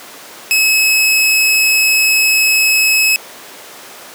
sawtooth tone, 2576 Hz, E7, 41 cents flat, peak -6 dBFS, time 0.51-3.16 s, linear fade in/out 0 ms, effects pink hiss -33 dBFS RMS until 4.14 s + high-pass 400 Hz 12 dB/octave

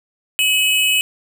square tone pair together, 2554 / 2961 Hz, D#7 / F#7, +45 / +1 cents, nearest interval minor third, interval 256 cents, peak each -17 / -17 dBFS, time 0.39-1.01 s, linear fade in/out 0 ms, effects none

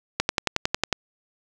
click train, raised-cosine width 0.2 ms, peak -3 dBFS, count 9, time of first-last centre 0.2-0.927 s, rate 11 Hz, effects none

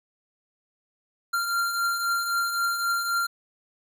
square beating tone pair, 1382 / 1385.8 Hz, F6 / F6, -19 / -14 cents, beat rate 3.8 Hz, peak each -34 / -25 dBFS, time 1.33-3.27 s, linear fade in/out 10 ms, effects none

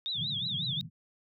sine tone with vibrato, 3600 Hz, A7, 39 cents sharp, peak -31 dBFS, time 0.06-0.81 s, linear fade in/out 0 ms, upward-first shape triangle, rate 5.5 Hz, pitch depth 200 cents each way
pink band-pass noise, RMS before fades -40 dBFS, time 0.14-0.9 s, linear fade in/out 50 ms, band 110 to 190 Hz, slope 48 dB/octave
effects none

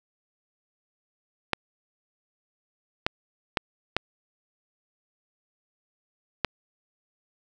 clicks, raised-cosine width 0.3 ms, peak -6 dBFS, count 5, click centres 1.533 / 3.065 / 3.572 / 3.966 / 6.447 s, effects none

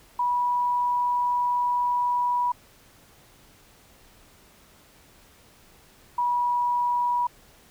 sine tone pair in turn, 976 / 970.7 Hz, B5 / B5, -21 / -30 cents, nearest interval unison, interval 9 cents, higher first, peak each -21 dBFS, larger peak neither, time 0.19-2.52 / 6.18-7.27 s, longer first, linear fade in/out 5 ms, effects pink hiss -55 dBFS RMS until 7.7 s

